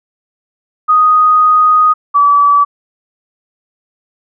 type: tone pair in turn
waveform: sine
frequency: 1244.5 / 1149.8 Hz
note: D#6 / D6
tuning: 0 / -37 cents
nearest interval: minor second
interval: 137 cents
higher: first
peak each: -5 dBFS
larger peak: neither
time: 0.88-1.94 / 2.14-2.65 s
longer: first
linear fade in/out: 20 ms
effects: none